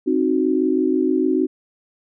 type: chord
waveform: sine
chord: C diminished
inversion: none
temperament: equal with one note detuned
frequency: 264.7 / 311.1 / 370 Hz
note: C4 / Eb4 / Gb4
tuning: +20 / 0 / 0 cents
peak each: -20 dBFS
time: 0.06-1.47 s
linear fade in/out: 20 ms
effects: none